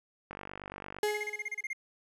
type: click train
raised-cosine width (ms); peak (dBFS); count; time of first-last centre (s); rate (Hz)
0.5; -26; 34; 0.31-0.986; 48.8
type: tone with exponential decay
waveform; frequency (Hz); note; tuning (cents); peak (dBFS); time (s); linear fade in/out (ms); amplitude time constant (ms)
35% pulse; 420; G#4; +19; -24; 1.03-1.63; 2; 130
type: tone bursts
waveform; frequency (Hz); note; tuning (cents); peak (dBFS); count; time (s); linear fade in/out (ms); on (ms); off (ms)
triangle; 2119; C7; +21; -31; 11; 1.08-1.732; 5; 32; 30
effects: resampled to 32000 Hz